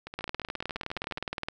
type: two click trains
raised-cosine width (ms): 0.3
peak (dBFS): -23 / -16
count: 17 / 26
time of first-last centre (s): 0.07-1.181 / 0.19-1.485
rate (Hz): 14.4 / 19.3
effects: none